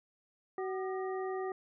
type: harmonic tone with a mistuned harmonic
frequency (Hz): 377.3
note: F#4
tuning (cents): +34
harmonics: 1 / 2 / 3 / 5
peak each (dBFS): -35 / -41 / -45 / -49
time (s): 0.58-1.52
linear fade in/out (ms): 2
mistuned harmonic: 3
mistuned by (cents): +110
effects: none